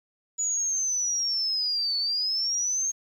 sine linear two-way sweep, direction down then up, 6910 to 4435 to 6490 Hz, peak -24 dBFS, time 0.38-2.92 s, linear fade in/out 20 ms, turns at 1.98 s, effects 9-bit

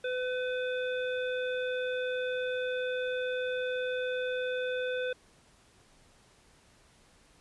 harmonic tone, 504 Hz, B4, 35 cents sharp, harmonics 1 / 3 / 5 / 7, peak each -31 / -37 / -44 / -44 dBFS, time 0.04-5.13 s, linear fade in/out 5 ms, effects pink hiss -62 dBFS RMS until 7.4 s + resampled to 24000 Hz

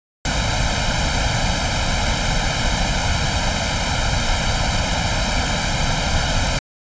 pink noise with comb filter, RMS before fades -19 dBFS, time 0.25-6.59 s, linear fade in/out 2 ms, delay 1.3 ms, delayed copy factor +1, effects resampled to 16000 Hz

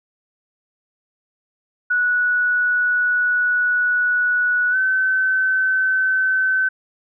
sine tone with pitch glide, 1470 to 1528 Hz, F#6 to G6, -12 to -45 cents, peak -15 dBFS, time 1.9-6.69 s, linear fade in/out 10 ms, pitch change +67 cents, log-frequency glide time 4.71-4.76 s, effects none

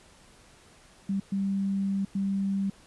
sine tone bursts at uneven times, 196 Hz, G3, in tune, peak -25 dBFS, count 3, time 1.09-1.2 / 1.32-2.05 / 2.15-2.7 s, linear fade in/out 5 ms, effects pink hiss -56 dBFS RMS until 2.86 s + resampled to 24000 Hz

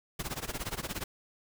pink noise with tremolo, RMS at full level -34 dBFS, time 0.19-1.04 s, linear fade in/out 5 ms, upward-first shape sine, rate 17 Hz, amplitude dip 90%, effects none

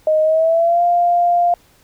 sine tone with pitch glide, 622.3 to 698.5 Hz, D#5 to F5, 0 to 0 cents, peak -11 dBFS, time 0.07-1.54 s, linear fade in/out 2 ms, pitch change +200 cents, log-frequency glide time 0.22-0.83 s, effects pink hiss -53 dBFS RMS until 1.83 s

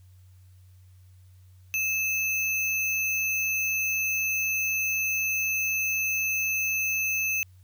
sine tone with sample-and-hold, 2608 Hz, E7, 19 cents flat, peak -24 dBFS, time 1.74-7.43 s, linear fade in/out 0 ms, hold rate 8820 Hz, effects added 92 Hz sine -50 dBFS peak until 7.63 s + white hiss -68 dBFS RMS until 7.63 s

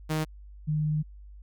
sawtooth / sine tone pair in turn, 156 / 152.79 Hz, D#3 / D#3, +5 / -31 cents, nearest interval unison, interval 36 cents, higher first, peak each -22 / -24 dBFS, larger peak first, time 0.09-0.25 / 0.67-1.03 s, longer second, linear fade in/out 20 ms, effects added 50 Hz sine -44 dBFS peak until 1.42 s

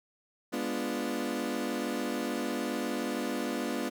30% pulse chord, G# diminished seventh, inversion none, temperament equal, 207.7 / 246.9 / 293.7 / 349.2 Hz, G#3 / B3 / D4 / F4, 0 / 0 / 0 / 0 cents, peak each -36 / -32 / -34 / -35 dBFS, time 0.52-3.9 s, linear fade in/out 20 ms, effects none

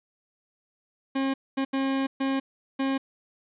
40% pulse tone bursts at uneven times, 269.5 Hz, C#4, 49 cents flat, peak -23 dBFS, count 5, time 1.15-1.34 / 1.57-1.65 / 1.73-2.07 / 2.2-2.4 / 2.79-2.98 s, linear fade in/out 10 ms, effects resampled to 8000 Hz + 9-bit

